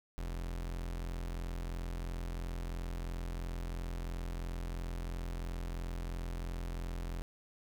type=tone; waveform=40% pulse; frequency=42.96 Hz; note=F1; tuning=28 cents flat; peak=-36 dBFS; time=0.18-7.22 s; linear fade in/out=0 ms; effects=none